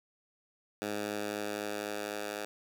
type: tone with high-pass filter sweep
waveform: 10% pulse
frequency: 104 Hz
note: G#2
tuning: 3 cents sharp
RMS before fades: -37 dBFS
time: 0.82-2.45 s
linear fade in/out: 0 ms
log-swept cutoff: 230 to 490 Hz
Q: 0.73
effects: none